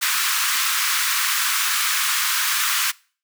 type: high-pass noise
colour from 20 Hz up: pink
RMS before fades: -21 dBFS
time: 0.01-2.92 s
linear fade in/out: 20 ms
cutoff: 1100 Hz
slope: 48 dB/octave
effects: noise-tail reverb RT60 0.4 s tail -23 dB re dry